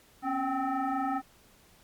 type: tone with frequency modulation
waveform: sine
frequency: 248.6 Hz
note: B3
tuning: 12 cents sharp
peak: -27 dBFS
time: 0.22-1.22 s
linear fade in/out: 50 ms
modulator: 522 Hz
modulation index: 2.1
effects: pink hiss -60 dBFS RMS until 1.83 s + MP3 96 kbps